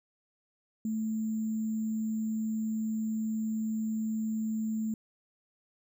sine tone with sample-and-hold, 219.4 Hz, A3, 5 cents flat, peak -29 dBFS, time 0.85-4.94 s, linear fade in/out 2 ms, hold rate 7350 Hz, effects none

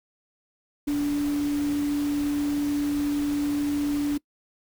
sine tone in noise, 290 Hz, D4, 22 cents flat, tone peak -22 dBFS, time 0.87-4.18 s, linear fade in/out 10 ms, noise pink, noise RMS -39 dBFS, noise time 0.87-4.18 s, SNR +14 dB, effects noise-tail reverb RT60 0.1 s tail -23 dB re dry

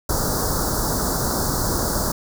pink band-stop noise, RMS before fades -22 dBFS, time 0.09-2.12 s, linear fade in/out 5 ms, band 1500 to 4500 Hz, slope 48 dB/octave, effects none

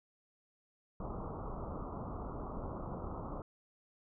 pink low-pass noise, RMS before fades -42 dBFS, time 1-3.42 s, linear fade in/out 2 ms, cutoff 1300 Hz, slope 96 dB/octave, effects none

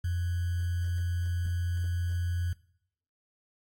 sine tone with sample-and-hold, 87.31 Hz, F2, in tune, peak -27 dBFS, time 0.04-2.53 s, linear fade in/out 5 ms, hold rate 1575 Hz, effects noise-tail reverb RT60 0.7 s tail -21 dB re dry + AAC 64 kbps

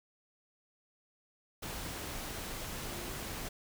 sine tone in noise, 349.2 Hz, F4, in tune, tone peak -48 dBFS, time 2.9-3.1 s, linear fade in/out 10 ms, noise pink, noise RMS -41 dBFS, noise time 1.62-3.49 s, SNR -10 dB, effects none

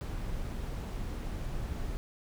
brown noise, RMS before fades -36 dBFS, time 0.01-1.97 s, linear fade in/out 0 ms, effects none

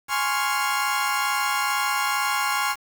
30% pulse chord, Db major seventh, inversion second, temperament equal, 830.6 / 1046.5 / 1108.7 / 1396.9 Hz, Ab5 / C6 / Db6 / F6, 0 / 0 / 0 / 0 cents, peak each -25 dBFS, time 0.08-2.76 s, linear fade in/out 50 ms, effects 7-bit

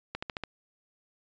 accelerating click train, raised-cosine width 0.3 ms, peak -18 dBFS, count 5, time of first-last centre 0.15-0.437 s, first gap 75 ms, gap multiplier 0.97, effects resampled to 16000 Hz

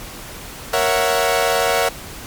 sawtooth chord, F# dominant seventh, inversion first, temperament equal with one note detuned, 466.2 / 554.4 / 662.3 / 740 Hz, A#4 / C#5 / E5 / F#5, 0 / 0 / +8 / 0 cents, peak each -17 dBFS, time 0.73-1.89 s, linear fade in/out 5 ms, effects pink hiss -34 dBFS RMS until 2.26 s + MP3 96 kbps

